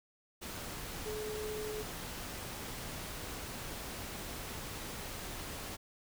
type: tone in noise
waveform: sine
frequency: 427.2 Hz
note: G#4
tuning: 49 cents sharp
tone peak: -38 dBFS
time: 1.05-1.83 s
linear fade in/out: 20 ms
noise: pink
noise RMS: -43 dBFS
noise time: 0.41-5.77 s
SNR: +2 dB
effects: none